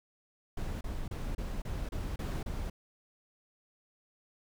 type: noise bursts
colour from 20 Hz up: brown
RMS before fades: -36 dBFS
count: 8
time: 0.57-2.7 s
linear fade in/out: 5 ms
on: 240 ms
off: 30 ms
effects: none